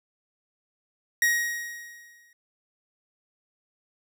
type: tone with exponential decay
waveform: 45% pulse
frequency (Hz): 1888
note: A#6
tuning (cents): +22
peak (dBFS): -18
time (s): 1.22-2.33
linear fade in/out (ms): 2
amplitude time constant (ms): 240
effects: none